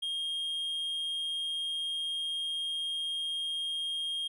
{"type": "tone", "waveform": "triangle", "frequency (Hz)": 3232, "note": "G#7", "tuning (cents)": -48, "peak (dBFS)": -30, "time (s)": [0.02, 4.28], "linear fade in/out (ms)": 10, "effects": []}